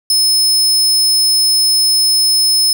sawtooth tone, 5200 Hz, E8, 24 cents flat, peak -7 dBFS, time 0.1-2.73 s, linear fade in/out 2 ms, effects none

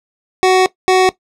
25% pulse tone bursts at uneven times, 372.6 Hz, F#4, 12 cents sharp, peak -4 dBFS, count 2, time 0.43-0.66 / 0.88-1.09 s, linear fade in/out 0 ms, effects noise-tail reverb RT60 0.1 s tail -17 dB re dry + low-pass 7000 Hz 12 dB/octave

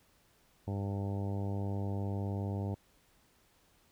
harmonic tone, 99.5 Hz, G2, 26 cents sharp, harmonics 1 / 2 / 3 / 4 / 5 / 6 / 7 / 8 / 9, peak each -34 / -40 / -44 / -46 / -48 / -50 / -51 / -52 / -53 dBFS, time 0.67-2.75 s, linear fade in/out 10 ms, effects pink hiss -68 dBFS RMS until 3.91 s

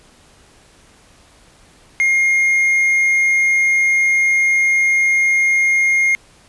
triangle tone, 2132 Hz, C7, 32 cents sharp, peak -10 dBFS, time 2-6.15 s, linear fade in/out 0 ms, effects pink hiss -49 dBFS RMS until 6.48 s + resampled to 24000 Hz

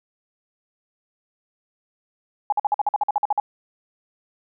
sine tone bursts, 830.6 Hz, G#5, in tune, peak -16 dBFS, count 13, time 2.5-3.4 s, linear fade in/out 2 ms, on 24 ms, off 49 ms, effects none

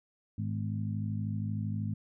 harmonic tone with a mistuned harmonic, 52.8 Hz, G#1, 29 cents sharp, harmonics 2 / 3 / 4 / 5, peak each -33 / -39 / -37 / -44 dBFS, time 0.38-1.94 s, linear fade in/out 5 ms, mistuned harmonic 5, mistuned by -59 cents, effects none

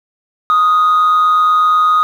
sine tone with amplitude modulation, 1244.5 Hz, D#6, in tune, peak -4 dBFS, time 0.5-2.03 s, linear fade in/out 0 ms, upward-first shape sine, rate 168 Hz, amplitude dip 45%, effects tanh soft clip ceiling -6 dBFS + 7-bit

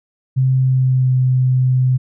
sine tone with pitch glide, 130.81 to 128.56 Hz, C3 to C3, 0 to -30 cents, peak -11 dBFS, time 0.36-1.98 s, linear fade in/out 20 ms, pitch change -30 cents, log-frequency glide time 0.53-1.15 s, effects none

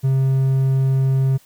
triangle tone, 133.6 Hz, C3, 36 cents sharp, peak -12 dBFS, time 0.03-1.38 s, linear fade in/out 20 ms, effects white hiss -53 dBFS RMS until 1.45 s

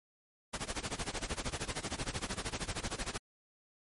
pink noise with tremolo, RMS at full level -35 dBFS, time 0.53-3.18 s, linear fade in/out 10 ms, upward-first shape sine, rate 13 Hz, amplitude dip 90%, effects MP3 48 kbps

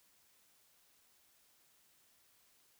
silence, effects white hiss -70 dBFS RMS until 2.79 s

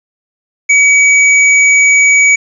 square tone, 2270 Hz, C#7, 41 cents sharp, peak -5 dBFS, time 0.69-2.36 s, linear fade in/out 10 ms, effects resampled to 22050 Hz + 7-bit

